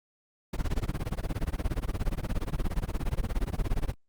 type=noise with tremolo; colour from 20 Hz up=brown; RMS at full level=-26 dBFS; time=0.53-3.94 s; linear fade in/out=5 ms; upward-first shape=sine; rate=17 Hz; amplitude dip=100%; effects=Opus 48 kbps